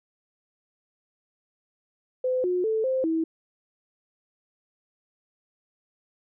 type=tone with pitch steps; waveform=sine; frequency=510 / 360.8 / 440.2 / 522 / 323.9 Hz; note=C5 / F#4 / A4 / C5 / E4; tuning=-44 / -44 / +1 / -4 / -30 cents; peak=-22 dBFS; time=2.24-3.24 s; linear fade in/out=5 ms; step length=200 ms; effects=none